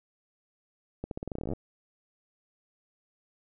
accelerating click train, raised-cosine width 2 ms, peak -21 dBFS, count 17, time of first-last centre 1.04-1.534 s, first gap 72 ms, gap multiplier 0.87, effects none

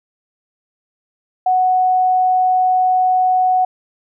sine tone, 740 Hz, F#5, in tune, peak -11 dBFS, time 1.46-3.65 s, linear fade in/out 5 ms, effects none

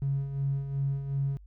triangle tone with tremolo, 138.2 Hz, C#3, 5 cents flat, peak -21 dBFS, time 0.02-1.37 s, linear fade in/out 0 ms, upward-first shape sine, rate 2.7 Hz, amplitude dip 70%, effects tanh soft clip ceiling -23 dBFS + added 50 Hz sine -48 dBFS peak until 1.46 s

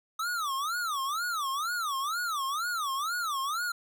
square tone with vibrato, 1244.5 Hz, D#6, in tune, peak -30 dBFS, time 0.19-3.72 s, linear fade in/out 5 ms, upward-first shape sine, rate 2.1 Hz, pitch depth 270 cents each way, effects none

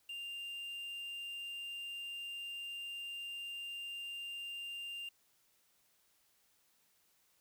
triangle tone with quantisation, 2794 Hz, F7, in tune, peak -40 dBFS, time 0.09-5.09 s, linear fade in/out 5 ms, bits 10, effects white hiss -73 dBFS RMS until 7.4 s

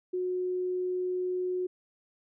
sine tone, 364.7 Hz, F#4, 25 cents flat, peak -28 dBFS, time 0.13-1.67 s, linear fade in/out 10 ms, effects none

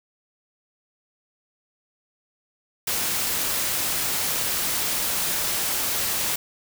white noise, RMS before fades -25 dBFS, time 2.87-6.36 s, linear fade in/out 5 ms, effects none

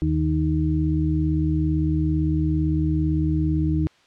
harmonic tone, 77.78 Hz, D#2, in tune, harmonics 1 / 2 / 4, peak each -23 / -23 / -23 dBFS, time 0.02-3.87 s, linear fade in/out 0 ms, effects white hiss -57 dBFS RMS until 4.06 s + low-pass 4000 Hz 12 dB/octave

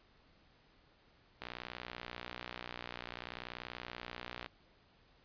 click train, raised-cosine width 0.3 ms, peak -26 dBFS, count 185, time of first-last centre 1.42-4.461 s, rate 60.5 Hz, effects pink hiss -67 dBFS RMS until 5.24 s + resampled to 11025 Hz

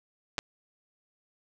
clicks, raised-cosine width 0.2 ms, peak -13 dBFS, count 2, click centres 0.382 / 0.389 s, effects none

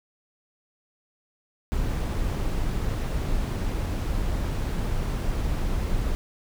brown noise, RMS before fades -26 dBFS, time 1.72-6.15 s, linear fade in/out 0 ms, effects none

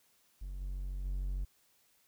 triangle tone with level steps, 46.6 Hz, F#1, 13 cents sharp, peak -37 / -34 / -31 dBFS, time 0.41-1.45 s, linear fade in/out 10 ms, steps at 0.6 / 1.04 s, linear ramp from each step 20 ms, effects white hiss -70 dBFS RMS until 2.07 s

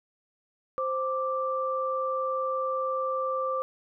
sine tone pair together, 523.3 / 1174.8 Hz, C5 / D6, 0 / 0 cents, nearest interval octave + major second, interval 1400 cents, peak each -29 / -29 dBFS, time 0.78-3.62 s, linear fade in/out 0 ms, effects none

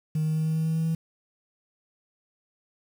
sine tone with pitch steps, 155.56 / 156.55 / 157.55 / 158.55 / 159.56 / 160.58 / 161.6 / 162.64 Hz, D#3 / D#3 / D#3 / D#3 / D#3 / E3 / E3 / E3, 0 / +11 / +22 / +33 / +44 / -45 / -34 / -23 cents, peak -21 dBFS, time 0.15-0.95 s, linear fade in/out 5 ms, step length 100 ms, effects tanh soft clip ceiling -21 dBFS + 8-bit

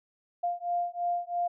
sine beating tone pair, 698.5 / 701.5 Hz, F5 / F5, 0 / +8 cents, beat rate 3 Hz, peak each -31 dBFS, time 0.43-1.48 s, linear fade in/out 10 ms, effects none

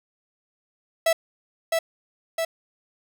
45% pulse tone with echo, 657 Hz, E5, 6 cents flat, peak -17 dBFS, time 1.06-1.13 s, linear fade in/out 5 ms, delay 660 ms, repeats 2, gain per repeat -3 dB, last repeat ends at 2.45 s, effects none

